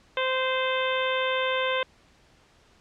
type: harmonic tone with a mistuned harmonic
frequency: 519 Hz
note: C5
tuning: 14 cents flat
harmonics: 1 / 2 / 3 / 4 / 5 / 6 / 7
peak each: -27 / -30 / -32 / -33 / -34 / -35 / -35 dBFS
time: 0.17-1.83 s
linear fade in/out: 2 ms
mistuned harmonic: 7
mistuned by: -29 cents
effects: pink hiss -59 dBFS RMS until 2.8 s + low-pass 6000 Hz 12 dB/octave